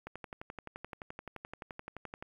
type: click train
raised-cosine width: 0.5 ms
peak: -27 dBFS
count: 26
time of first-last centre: 0.07-2.225 s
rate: 11.6 Hz
effects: 10-bit

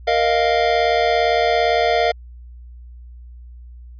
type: chord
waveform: square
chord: Bb suspended fourth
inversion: none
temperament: just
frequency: 466.2 / 621.6 / 699.2 Hz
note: Bb4 / Eb5 / F5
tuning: 0 / -2 / +2 cents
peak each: -21 / -21 / -18 dBFS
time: 0.07-2.12 s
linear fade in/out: 10 ms
effects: added 60 Hz sine -36 dBFS peak until 3.99 s + resampled to 11025 Hz

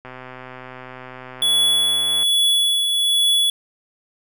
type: click train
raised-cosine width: 0.5 ms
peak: -21 dBFS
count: 280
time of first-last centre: 0.05-2.23 s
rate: 128 Hz
type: tone with tremolo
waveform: square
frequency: 3399 Hz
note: G#7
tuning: 39 cents sharp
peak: -14 dBFS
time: 1.42-3.5 s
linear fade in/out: 2 ms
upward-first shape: triangle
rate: 1.2 Hz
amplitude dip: 40%
effects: none

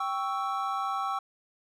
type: chord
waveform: triangle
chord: C# diminished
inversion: second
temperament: equal with one note detuned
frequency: 784 / 1113.9 / 1318.5 Hz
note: G5 / C#6 / E6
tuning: 0 / +8 / 0 cents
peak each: -31 dBFS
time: 0-1.19 s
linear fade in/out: 5 ms
effects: none

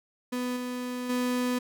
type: tone with level steps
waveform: 35% pulse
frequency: 248.6 Hz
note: B3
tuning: 12 cents sharp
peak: -27 / -30 / -24 dBFS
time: 0.32-1.59 s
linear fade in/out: 10 ms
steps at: 0.56 / 1.09 s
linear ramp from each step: 10 ms
effects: none

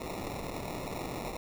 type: noise with sample-and-hold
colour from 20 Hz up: white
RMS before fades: -38 dBFS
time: 0-1.37 s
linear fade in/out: 5 ms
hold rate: 1575 Hz
effects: none

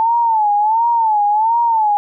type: tone with vibrato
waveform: sine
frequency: 880 Hz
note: A5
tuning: in tune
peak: -11 dBFS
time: 0-1.97 s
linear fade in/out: 0 ms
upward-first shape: sine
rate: 1.4 Hz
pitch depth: 120 cents each way
effects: none

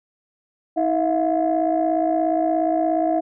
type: tone cluster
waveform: sine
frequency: 320.2 / 654 / 711 Hz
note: D#4 / E5 / F5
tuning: +50 / -14 / +31 cents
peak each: -21 dBFS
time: 0.76-3.21 s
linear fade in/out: 20 ms
effects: tanh soft clip ceiling -10 dBFS

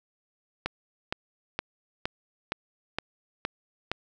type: click train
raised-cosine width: 0.3 ms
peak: -12 dBFS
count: 8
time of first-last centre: 0.66-3.916 s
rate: 2.15 Hz
effects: none

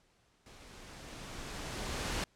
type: noise with level ramp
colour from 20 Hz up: pink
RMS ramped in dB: -55 to -34 dBFS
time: 0.46-2.24 s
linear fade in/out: 2 ms
effects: pink hiss -70 dBFS RMS until 2.35 s + low-pass 8000 Hz 12 dB/octave

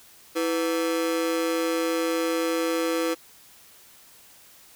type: ring-modulated tone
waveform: 45% pulse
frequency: 412.9 Hz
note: G#4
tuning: 10 cents flat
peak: -20 dBFS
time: 0.35-3.15 s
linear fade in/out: 20 ms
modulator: 85.9 Hz
effects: white hiss -52 dBFS RMS until 4.75 s

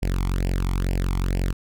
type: tone with flanger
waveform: sawtooth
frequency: 45.47 Hz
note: F#1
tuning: 29 cents flat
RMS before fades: -23 dBFS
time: 0.02-1.53 s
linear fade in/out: 10 ms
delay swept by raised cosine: 0.39 to 0.93 ms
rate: 2.2 Hz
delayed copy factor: +0.85
effects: none

